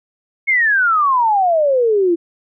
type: exponential sweep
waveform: sine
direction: down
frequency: 2201 to 329.6 Hz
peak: -11 dBFS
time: 0.47-2.16 s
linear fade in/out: 20 ms
effects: none